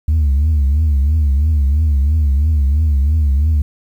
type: tone with vibrato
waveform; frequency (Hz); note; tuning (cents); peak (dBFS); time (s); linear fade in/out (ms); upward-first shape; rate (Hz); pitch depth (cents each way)
sine; 73.42; D2; 0; -8; 0.08-3.62; 5; triangle; 3; 170
effects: tanh soft clip ceiling -9 dBFS + 8-bit